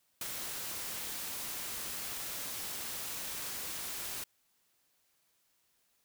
white noise with ADSR envelope, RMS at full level -36 dBFS, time 0.21-4.24 s, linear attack 4 ms, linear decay 23 ms, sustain -4 dB, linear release 5 ms, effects white hiss -74 dBFS RMS until 6.04 s

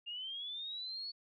sine linear sweep, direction up, 2794 to 4445 Hz, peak -40 dBFS, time 0.06-1.12 s, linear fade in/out 20 ms, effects none

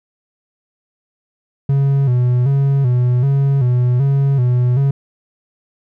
triangle tone with vibrato, 130.81 Hz, C3, in tune, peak -9 dBFS, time 1.69-4.91 s, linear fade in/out 5 ms, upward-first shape square, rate 1.3 Hz, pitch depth 98 cents each way, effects none

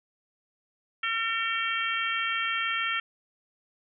harmonic tone, 453.9 Hz, A#4, 46 cents flat, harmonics 3 / 4 / 5 / 6 / 7, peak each -31 / -32 / -33 / -34 / -34 dBFS, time 1.03-3 s, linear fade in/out 5 ms, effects none

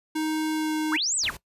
square tone with pitch glide, 312.2 to 310 Hz, D#4 to D#4, +6 to -6 cents, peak -25 dBFS, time 0.15-0.97 s, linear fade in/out 10 ms, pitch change -12 cents, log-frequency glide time 0.53-0.74 s
sine linear two-way sweep, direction up then down, 738 to 8330 to 738 Hz, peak -23 dBFS, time 0.91-1.31 s, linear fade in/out 20 ms, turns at 1.16 s
pink noise, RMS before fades -40 dBFS, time 1.23-1.37 s, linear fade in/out 5 ms
effects noise-tail reverb RT60 0.1 s tail -18 dB re dry + resampled to 32000 Hz

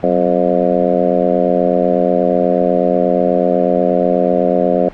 harmonic tone with a mistuned harmonic, 88.2 Hz, F2, 18 cents sharp, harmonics 2 / 3 / 4 / 5 / 6 / 7 / 8, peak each -19 / -20 / -21 / -19 / -16 / -17 / -21 dBFS, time 0.03-4.89 s, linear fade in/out 5 ms, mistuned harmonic 2, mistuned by +90 cents, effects pink hiss -36 dBFS RMS until 4.93 s + low-pass 2000 Hz 12 dB/octave

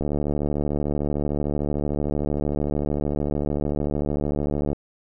click train, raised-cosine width 2 ms, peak -12 dBFS, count 347, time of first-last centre 0.01-4.73 s, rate 73.3 Hz, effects none

